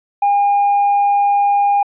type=tone with tanh clipping; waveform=triangle; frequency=810 Hz; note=G#5; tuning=43 cents flat; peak=-11 dBFS; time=0.22-1.83 s; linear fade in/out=5 ms; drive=6 dB; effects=resampled to 8000 Hz